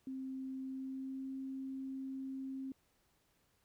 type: tone with pitch glide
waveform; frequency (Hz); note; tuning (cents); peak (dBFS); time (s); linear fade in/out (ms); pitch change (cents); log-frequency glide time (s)
sine; 263.7 to 266.5; C4 to C4; +14 to +32; -40; 0.07-2.72; 2; +18; 0.61-1.32
effects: pink hiss -75 dBFS RMS until 3.64 s